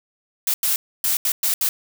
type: noise bursts at uneven times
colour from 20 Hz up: blue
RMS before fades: -20 dBFS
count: 6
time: 0.47-0.54 / 0.63-0.76 / 1.04-1.17 / 1.25-1.32 / 1.43-1.54 / 1.61-1.69 s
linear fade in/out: 2 ms
effects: none